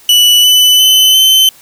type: tone with pitch steps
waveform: 40% pulse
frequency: 2960 / 2996 / 3033 / 3070 Hz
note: F#7 / F#7 / F#7 / G7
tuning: 0 / +21 / +42 / -37 cents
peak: -3 dBFS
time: 0.09-1.49 s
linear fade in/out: 2 ms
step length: 350 ms
effects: white hiss -41 dBFS RMS until 1.61 s